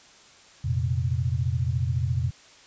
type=chord; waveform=sine; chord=F suspended fourth; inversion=none; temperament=equal; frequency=87.31 / 116.54 / 130.81 Hz; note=F2 / Bb2 / C3; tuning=0 / 0 / 0 cents; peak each=-27 dBFS; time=0.64-2.31 s; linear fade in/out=10 ms; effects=white hiss -52 dBFS RMS until 2.66 s + resampled to 16000 Hz